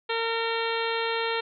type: harmonic tone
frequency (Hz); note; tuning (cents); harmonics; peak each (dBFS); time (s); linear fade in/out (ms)
456.9; A#4; -35; 1 / 2 / 3 / 4 / 5 / 6 / 7 / 8 / 9; -29 / -32 / -34 / -35 / -36 / -37 / -37 / -38 / -39; 0.09-1.41; 10
effects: none